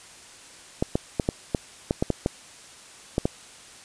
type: clicks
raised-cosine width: 2 ms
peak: -8 dBFS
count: 11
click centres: 0.825 / 0.955 / 1.198 / 1.289 / 1.548 / 1.909 / 2.025 / 2.103 / 2.261 / 3.181 / 3.255 s
effects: white hiss -47 dBFS RMS until 3.84 s + resampled to 22050 Hz